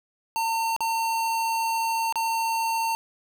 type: tone with dropouts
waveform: square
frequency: 907 Hz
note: A#5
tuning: 48 cents flat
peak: -24 dBFS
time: 0.36-2.95 s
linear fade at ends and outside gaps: 0 ms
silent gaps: 0.764-0.806 / 2.125-2.157 s
effects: none